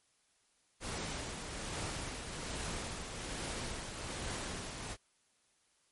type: noise with tremolo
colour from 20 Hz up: pink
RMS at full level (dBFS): -39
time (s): 0.8-4.97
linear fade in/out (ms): 50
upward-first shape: triangle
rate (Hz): 1.2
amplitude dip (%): 45
effects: white hiss -73 dBFS RMS until 5.91 s + MP3 48 kbps